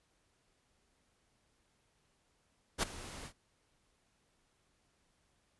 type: noise with ADSR envelope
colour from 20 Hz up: pink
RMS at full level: -29 dBFS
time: 2.78-3.33 s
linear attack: 48 ms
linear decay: 11 ms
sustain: -18 dB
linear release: 77 ms
effects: pink hiss -75 dBFS RMS until 5.59 s + resampled to 24000 Hz